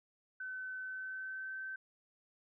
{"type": "tone with pitch glide", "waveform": "sine", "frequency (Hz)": [1519, 1543.8], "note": ["F#6", "G6"], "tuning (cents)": [45, -27], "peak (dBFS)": -40, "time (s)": [0.4, 1.76], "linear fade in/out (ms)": 5, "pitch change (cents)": 28, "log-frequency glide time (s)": [0.8, 1.57], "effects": []}